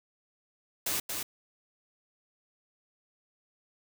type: noise with echo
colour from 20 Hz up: white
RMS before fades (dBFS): -31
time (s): 0.86-1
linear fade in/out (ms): 5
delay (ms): 230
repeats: 1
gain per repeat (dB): -4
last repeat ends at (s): 1.23
effects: none